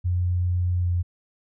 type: tone with pitch glide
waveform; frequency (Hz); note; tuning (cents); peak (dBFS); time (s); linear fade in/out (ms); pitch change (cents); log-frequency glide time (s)
sine; 89.2 to 87.97; F2 to F2; +37 to +13; -20; 0.04-1.03; 20; -24; 0.8-0.89
effects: none